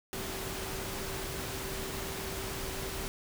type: tone in noise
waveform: sine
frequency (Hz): 385.1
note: G4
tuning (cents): -31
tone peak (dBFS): -43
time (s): 0.13-3.08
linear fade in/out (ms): 0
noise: pink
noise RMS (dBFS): -38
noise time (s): 0.13-3.08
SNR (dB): -8
effects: none